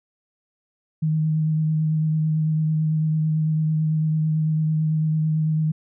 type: tone with vibrato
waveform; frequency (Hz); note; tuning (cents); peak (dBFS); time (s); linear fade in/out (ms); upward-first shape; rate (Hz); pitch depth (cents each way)
sine; 156.3; D#3; +8; -18; 1.02-5.72; 10; triangle; 9; 20
effects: none